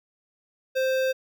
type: tone with notch filter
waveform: square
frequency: 523.3 Hz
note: C5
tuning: in tune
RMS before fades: -24 dBFS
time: 0.75-1.13 s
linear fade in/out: 20 ms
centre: 8900 Hz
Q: 0.71
effects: none